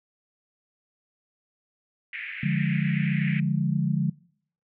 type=band-pass noise; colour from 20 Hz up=white; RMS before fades=-36 dBFS; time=2.13-3.4 s; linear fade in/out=2 ms; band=1800 to 2400 Hz; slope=48 dB/octave
type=chord; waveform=sine; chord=D diminished; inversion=none; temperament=equal; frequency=146.83 / 174.61 / 207.7 Hz; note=D3 / F3 / Ab3; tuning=0 / 0 / 0 cents; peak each=-25 / -26 / -28 dBFS; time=2.43-4.1 s; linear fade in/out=5 ms
effects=noise-tail reverb RT60 0.6 s tail -24 dB re dry